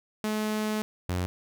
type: tone pair in turn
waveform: sawtooth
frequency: 214.4 / 90.14 Hz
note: A3 / F#2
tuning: -45 / -45 cents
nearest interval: octave + minor third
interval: 1500 cents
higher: first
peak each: -23 dBFS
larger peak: neither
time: 0.24-0.82 / 1.09-1.26 s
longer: first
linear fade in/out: 0 ms
effects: none

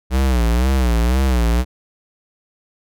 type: tone with vibrato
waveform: square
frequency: 61.74 Hz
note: B1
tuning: in tune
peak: -14 dBFS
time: 0.1-1.65 s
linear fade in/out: 50 ms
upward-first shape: sine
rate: 2 Hz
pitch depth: 140 cents each way
effects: none

